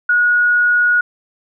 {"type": "tone", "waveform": "sine", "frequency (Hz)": 1452, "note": "F#6", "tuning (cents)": -33, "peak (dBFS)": -10, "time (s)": [0.09, 1.01], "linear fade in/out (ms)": 5, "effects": []}